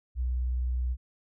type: tone with vibrato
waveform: sine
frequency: 62.1 Hz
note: B1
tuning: 10 cents sharp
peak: -26 dBFS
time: 0.15-0.97 s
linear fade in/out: 50 ms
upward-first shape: square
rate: 19 Hz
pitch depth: 20 cents each way
effects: none